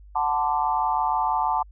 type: chord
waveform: sine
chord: D dominant seventh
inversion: first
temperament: equal with one note detuned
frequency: 740 / 880 / 1026.2 / 1174.7 Hz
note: F#5 / A5 / C6 / D6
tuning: 0 / 0 / -34 / 0 cents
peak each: -27 / -23 / -28 / -29 dBFS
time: 0.15-1.63 s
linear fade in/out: 10 ms
effects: added 50 Hz sine -44 dBFS peak until 1.71 s